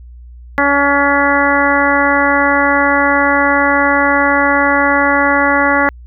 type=harmonic tone; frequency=282.8 Hz; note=C#4; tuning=35 cents sharp; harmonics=1 / 2 / 3 / 4 / 5 / 6 / 7; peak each=-17 / -17 / -17 / -17 / -17 / -17 / -17 dBFS; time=0.58-5.89 s; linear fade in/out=0 ms; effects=added 60 Hz sine -32 dBFS peak until 6.06 s